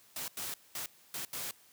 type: noise bursts at uneven times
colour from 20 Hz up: white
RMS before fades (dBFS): -39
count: 5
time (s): 0.16-0.28 / 0.37-0.54 / 0.75-0.86 / 1.14-1.25 / 1.33-1.51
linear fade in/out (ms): 2
effects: white hiss -62 dBFS RMS until 1.72 s + high-pass 80 Hz 12 dB/octave